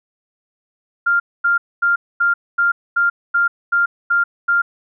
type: tone bursts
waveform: sine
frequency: 1396.9 Hz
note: F6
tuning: in tune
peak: -12 dBFS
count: 10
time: 1.06-4.62 s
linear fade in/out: 10 ms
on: 140 ms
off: 240 ms
effects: none